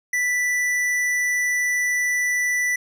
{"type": "tone with tanh clipping", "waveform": "sine", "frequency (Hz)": 1975.5, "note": "B6", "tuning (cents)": 0, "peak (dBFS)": -21, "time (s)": [0.13, 2.76], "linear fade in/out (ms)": 5, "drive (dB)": 14, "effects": []}